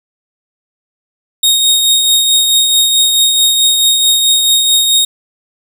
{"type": "tone with tremolo", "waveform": "sawtooth", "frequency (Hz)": 3729, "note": "A#7", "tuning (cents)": 0, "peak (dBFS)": -3, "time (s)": [1.43, 5.05], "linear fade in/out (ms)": 5, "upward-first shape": "triangle", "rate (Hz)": 4.6, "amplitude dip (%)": 40, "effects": []}